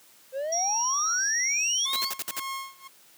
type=exponential sweep; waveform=triangle; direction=up; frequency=515 to 4700 Hz; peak=-26 dBFS; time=0.32-2.11 s; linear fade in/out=50 ms
type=tone; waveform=sine; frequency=5670 Hz; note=F8; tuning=25 cents sharp; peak=-25 dBFS; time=0.52-1.86 s; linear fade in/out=5 ms
type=tone with tremolo; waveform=sawtooth; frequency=1079 Hz; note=C#6; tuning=47 cents flat; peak=-27 dBFS; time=1.85-2.88 s; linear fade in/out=10 ms; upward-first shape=sine; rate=1.9 Hz; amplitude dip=95%
type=noise bursts; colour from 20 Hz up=white; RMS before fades=-31 dBFS; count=6; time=1.93-2.397 s; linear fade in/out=2 ms; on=32 ms; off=55 ms
effects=white hiss -56 dBFS RMS until 3.17 s + high-pass 150 Hz 12 dB/octave